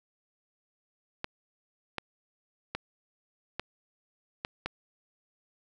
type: clicks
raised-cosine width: 0.3 ms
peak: -16 dBFS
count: 6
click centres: 1.244 / 1.983 / 2.75 / 3.596 / 4.449 / 4.66 s
effects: none